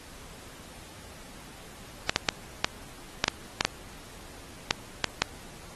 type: clicks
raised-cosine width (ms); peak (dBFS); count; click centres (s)
0.2; -4; 11; 2.095 / 2.161 / 2.288 / 2.645 / 3.241 / 3.281 / 3.609 / 3.65 / 4.709 / 5.043 / 5.22
effects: pink hiss -48 dBFS RMS until 5.75 s + AAC 32 kbps